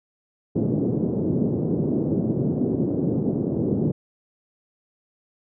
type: band-pass noise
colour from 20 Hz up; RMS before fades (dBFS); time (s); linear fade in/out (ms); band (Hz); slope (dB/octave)
pink; -23; 0.55-3.92; 10; 130 to 420; 24
effects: none